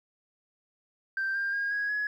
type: tone with pitch steps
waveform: sine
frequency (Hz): 1568 / 1596.3 / 1625.2 / 1654.5 / 1684.4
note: G6 / G6 / G#6 / G#6 / G#6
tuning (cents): 0 / +31 / -38 / -7 / +24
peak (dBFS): -26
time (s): 1.17-2.07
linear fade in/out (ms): 2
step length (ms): 180
effects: tanh soft clip ceiling -24 dBFS + 11-bit